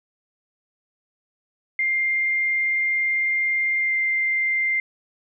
sine tone with pitch glide, 2106 to 2093 Hz, C7 to C7, +11 to 0 cents, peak -19 dBFS, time 1.79-4.8 s, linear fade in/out 2 ms, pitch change -11 cents, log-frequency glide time 3.8-3.95 s, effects none

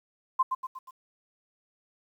sine tone with echo, 1043 Hz, C6, 6 cents flat, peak -19 dBFS, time 0.39-0.43 s, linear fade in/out 10 ms, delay 120 ms, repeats 4, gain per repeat -6 dB, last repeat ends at 0.91 s, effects 10-bit

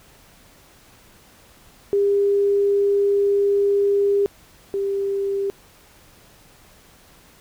sine tone pair in turn, 401.9 / 395.9 Hz, G4 / G4, +43 / +17 cents, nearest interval unison, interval 26 cents, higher first, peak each -15 / -20 dBFS, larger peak first, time 1.93-4.26 / 4.74-5.5 s, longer first, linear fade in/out 0 ms, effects pink hiss -51 dBFS RMS until 7.4 s

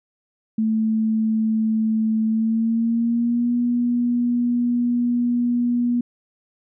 sine tone with pitch glide, 220.1 to 241.4 Hz, A3 to B3, +1 to -39 cents, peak -17 dBFS, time 0.58-6.01 s, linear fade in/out 5 ms, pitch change +160 cents, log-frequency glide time 2.26-3.54 s, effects none

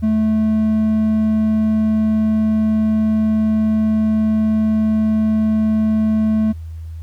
triangle tone, 217.6 Hz, A3, 19 cents flat, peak -11 dBFS, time 0.02-6.53 s, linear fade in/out 20 ms, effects added 81 Hz sine -27 dBFS peak until 7.02 s + pink hiss -56 dBFS RMS until 7.02 s

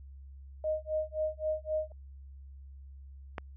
sine tone with tremolo, 621 Hz, D#5, 3 cents flat, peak -27 dBFS, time 0.64-1.92 s, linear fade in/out 2 ms, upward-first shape sine, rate 3.8 Hz, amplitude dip 100%
click, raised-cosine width 0.5 ms, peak -20 dBFS, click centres 3.382 s
effects added 68 Hz sine -46 dBFS peak until 3.56 s

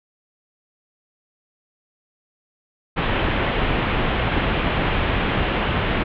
pink low-pass noise, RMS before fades -21 dBFS, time 2.96-6.04 s, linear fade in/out 20 ms, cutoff 3300 Hz, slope 48 dB/octave, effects none

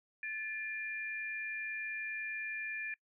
sine tone pair together, 1745 / 2397 Hz, A6 / D7, -15 / +35 cents, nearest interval perfect fourth, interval 550 cents, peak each -40 / -40 dBFS, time 0.23-2.94 s, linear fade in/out 2 ms, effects noise-tail reverb RT60 0.1 s tail -23 dB re dry

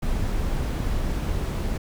brown noise, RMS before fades -25 dBFS, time 0.02-1.78 s, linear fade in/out 10 ms, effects none

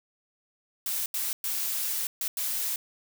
blue noise bursts at uneven times, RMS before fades -30 dBFS, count 5, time 0.86-1.06 / 1.14-1.33 / 1.44-2.07 / 2.21-2.28 / 2.37-2.76 s, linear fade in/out 2 ms, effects none

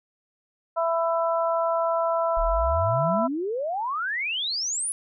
harmonic tone, 332.1 Hz, E4, 13 cents sharp, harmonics 2 / 3 / 4, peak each -23 / -27 / -29 dBFS, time 0.76-3.28 s, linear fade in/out 20 ms
sine exponential sweep, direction up, 33.92 to 10548 Hz, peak -25 dBFS, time 2.37-4.92 s, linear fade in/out 0 ms
effects none

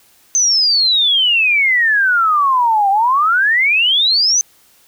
sine exponential two-way sweep, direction down then up, 6272 to 772 to 6272 Hz, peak -10 dBFS, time 0.35-4.41 s, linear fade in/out 0 ms, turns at 2.9 s, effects white hiss -51 dBFS RMS until 4.87 s

